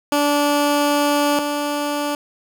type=tone pair in turn; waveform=15% pulse; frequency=290.4 / 291.5 Hz; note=D4 / D4; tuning=-19 / -13 cents; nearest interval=unison; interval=6 cents; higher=second; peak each=-9 / -14 dBFS; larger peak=first; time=0.12-1.39 / 1.39-2.15 s; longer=first; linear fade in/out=2 ms; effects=none